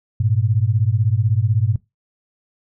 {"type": "beating tone pair", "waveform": "sine", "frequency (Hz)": [101.8, 117.8], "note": ["G#2", "A#2"], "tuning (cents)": [-34, 19], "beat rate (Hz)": 16, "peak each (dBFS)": [-17, -18], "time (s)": [0.2, 1.76], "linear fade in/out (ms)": 5, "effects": ["noise-tail reverb RT60 0.2 s tail -20 dB re dry"]}